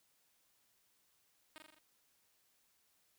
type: tone with echo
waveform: 5% pulse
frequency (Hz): 311.1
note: D#4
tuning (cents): 0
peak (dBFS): -39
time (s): 1.56-1.58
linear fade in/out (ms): 0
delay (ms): 41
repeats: 5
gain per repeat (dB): -3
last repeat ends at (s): 1.785
effects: white hiss -75 dBFS RMS until 3.18 s